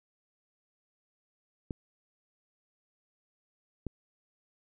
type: clicks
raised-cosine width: 3 ms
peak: -22 dBFS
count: 2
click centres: 1.708 / 3.867 s
effects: none